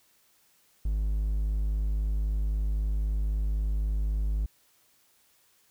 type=tone; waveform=triangle; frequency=51.9 Hz; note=G#1; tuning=in tune; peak=-23 dBFS; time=0.85-4.46 s; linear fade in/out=5 ms; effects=white hiss -65 dBFS RMS until 5.7 s